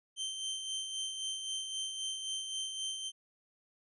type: tone with tremolo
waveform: sawtooth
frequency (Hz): 3121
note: G7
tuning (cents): -8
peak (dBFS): -31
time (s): 0.16-3.12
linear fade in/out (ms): 50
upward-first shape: sine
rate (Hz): 3.8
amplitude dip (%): 45
effects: resampled to 24000 Hz